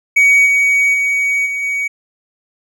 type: tone with level steps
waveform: triangle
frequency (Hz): 2254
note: C#7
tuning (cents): +28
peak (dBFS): -5 / -8 / -11 / -16 / -14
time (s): 0.16-1.88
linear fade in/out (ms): 10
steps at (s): 0.45 / 0.93 / 1.45 / 1.62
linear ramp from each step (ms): 20
effects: none